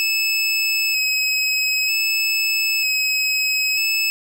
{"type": "tone with vibrato", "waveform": "25% pulse", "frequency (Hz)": 2580, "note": "E7", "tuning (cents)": -38, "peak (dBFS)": -14, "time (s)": [0, 4.1], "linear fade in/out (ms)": 0, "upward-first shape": "square", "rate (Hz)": 0.53, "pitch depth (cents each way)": 18, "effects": []}